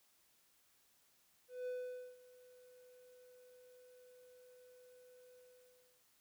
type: tone with ADSR envelope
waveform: triangle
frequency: 500 Hz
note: B4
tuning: 21 cents sharp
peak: -37 dBFS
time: 1.48-6.05 s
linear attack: 190 ms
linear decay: 490 ms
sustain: -21 dB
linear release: 700 ms
effects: white hiss -73 dBFS RMS until 6.2 s